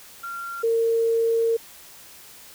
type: tone pair in turn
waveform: sine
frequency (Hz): 1380 / 457.3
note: F6 / A#4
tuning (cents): -21 / -33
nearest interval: octave + perfect fifth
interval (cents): 1912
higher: first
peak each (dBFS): -30 / -18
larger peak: second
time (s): 0.23-0.63 / 0.63-1.57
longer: second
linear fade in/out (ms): 10
effects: white hiss -46 dBFS RMS until 2.54 s